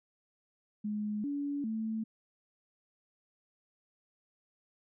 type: tone with pitch steps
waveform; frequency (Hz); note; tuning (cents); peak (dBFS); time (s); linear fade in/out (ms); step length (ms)
sine; 210.1 / 285.3 / 220.9; G#3 / C#4 / A3; +20 / +50 / +7; -32; 0.84-2.04; 10; 400
effects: none